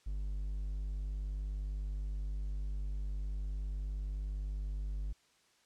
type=tone; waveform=triangle; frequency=49.82 Hz; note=G1; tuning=29 cents sharp; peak=-33 dBFS; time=0.06-5.13 s; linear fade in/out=10 ms; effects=white hiss -69 dBFS RMS until 5.65 s + low-pass 7000 Hz 12 dB/octave